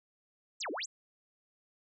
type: exponential two-way sweep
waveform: sine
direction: down then up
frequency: 8610 to 268.1 to 8610 Hz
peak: -35 dBFS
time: 0.6-0.86 s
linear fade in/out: 10 ms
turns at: 0.71 s
effects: none